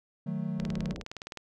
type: chord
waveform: triangle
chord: D# diminished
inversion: none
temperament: equal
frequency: 155.56 / 185 / 220 Hz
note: D#3 / F#3 / A3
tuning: 0 / 0 / 0 cents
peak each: -33 / -32 / -34 dBFS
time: 0.26-0.94 s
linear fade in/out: 10 ms
type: low-pass noise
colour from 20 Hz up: pink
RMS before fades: -41 dBFS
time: 0.57-1.04 s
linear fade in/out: 50 ms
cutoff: 640 Hz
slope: 48 dB/octave
type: click train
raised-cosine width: 0.2 ms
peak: -22 dBFS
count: 16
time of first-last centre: 0.6-1.373 s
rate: 19.4 Hz
effects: none